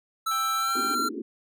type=tone with pitch glide; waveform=square; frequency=1320 to 1368.1 Hz; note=E6 to F6; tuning=+2 to -36 cents; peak=-25 dBFS; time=0.26-1.09 s; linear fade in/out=10 ms; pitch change=+62 cents; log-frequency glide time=0.56-0.77 s
type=tone; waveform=15% pulse; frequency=788 Hz; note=G5; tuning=9 cents sharp; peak=-30 dBFS; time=0.31-0.95 s; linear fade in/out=5 ms
type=band-pass noise; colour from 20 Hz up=pink; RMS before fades=-34 dBFS; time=0.75-1.22 s; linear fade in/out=5 ms; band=230 to 430 Hz; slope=96 dB/octave
effects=none